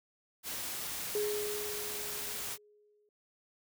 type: noise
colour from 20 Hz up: white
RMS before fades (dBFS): -39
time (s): 0.43-2.58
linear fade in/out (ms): 50
type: tone with exponential decay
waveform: sine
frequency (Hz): 417.9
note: G#4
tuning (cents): +11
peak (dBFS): -29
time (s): 1.15-3.09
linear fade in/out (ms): 2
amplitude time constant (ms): 420
effects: none